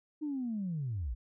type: linear sweep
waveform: sine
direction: down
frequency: 310.3 to 49 Hz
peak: -32 dBFS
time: 0.21-1.15 s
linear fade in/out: 20 ms
effects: tanh soft clip ceiling -28 dBFS